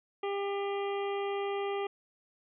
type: harmonic tone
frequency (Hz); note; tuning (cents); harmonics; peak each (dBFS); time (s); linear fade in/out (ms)
399.6; G4; +33; 1 / 2 / 3 / 5 / 6 / 7 / 8; -32 / -38 / -42 / -46 / -48 / -49 / -50; 0.23-1.87; 5
effects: none